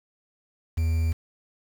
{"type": "tone with quantisation", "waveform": "triangle", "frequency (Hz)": 81.6, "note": "E2", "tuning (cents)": -17, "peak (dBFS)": -19, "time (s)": [0.77, 1.13], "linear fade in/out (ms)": 10, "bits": 7, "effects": []}